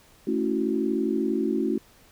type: chord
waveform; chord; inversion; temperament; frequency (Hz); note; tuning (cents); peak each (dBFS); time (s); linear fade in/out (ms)
sine; F# minor seventh; first; equal; 220 / 277.2 / 329.6 / 370; A3 / C#4 / E4 / F#4; 0 / 0 / 0 / 0; -28; 0.27-1.78; 5
effects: pink hiss -56 dBFS RMS until 2.11 s